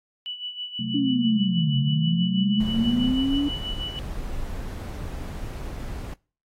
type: tone with tremolo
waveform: sine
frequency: 2960 Hz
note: F#7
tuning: in tune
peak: -28 dBFS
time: 0.26-3.99 s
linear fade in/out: 0 ms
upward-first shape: sine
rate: 6.2 Hz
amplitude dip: 70%
type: chord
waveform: sine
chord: F# diminished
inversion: second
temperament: equal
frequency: 130.81 / 185 / 220 Hz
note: C3 / F#3 / A3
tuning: 0 / 0 / 0 cents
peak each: -33 / -33 / -28 dBFS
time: 0.79-3.12 s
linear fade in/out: 5 ms
type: linear two-way sweep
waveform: sine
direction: down then up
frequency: 290.6 to 135.5 to 290.6 Hz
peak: -20 dBFS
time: 0.94-3.49 s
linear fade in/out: 10 ms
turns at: 1.76 s
type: noise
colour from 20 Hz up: brown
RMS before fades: -32 dBFS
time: 2.6-6.14 s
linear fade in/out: 5 ms
effects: noise-tail reverb RT60 0.4 s tail -25 dB re dry + AAC 48 kbps